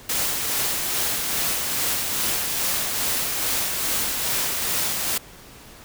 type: noise with tremolo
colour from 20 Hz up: white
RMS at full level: -23 dBFS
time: 0.09-5.18 s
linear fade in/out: 5 ms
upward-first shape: sine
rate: 2.4 Hz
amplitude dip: 30%
effects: pink hiss -45 dBFS RMS until 5.84 s